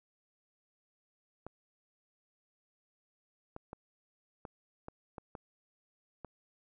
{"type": "clicks", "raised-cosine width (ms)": 1, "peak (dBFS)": -29, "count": 8, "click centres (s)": [1.466, 3.564, 3.731, 4.452, 4.884, 5.182, 5.352, 6.247], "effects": []}